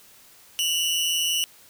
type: tone pair together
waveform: sawtooth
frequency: 2794 / 2960 Hz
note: F7 / F#7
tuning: 0 / 0 cents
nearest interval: minor second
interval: 100 cents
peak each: -24 / -20 dBFS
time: 0.59-1.44 s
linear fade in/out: 0 ms
effects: white hiss -52 dBFS RMS until 1.69 s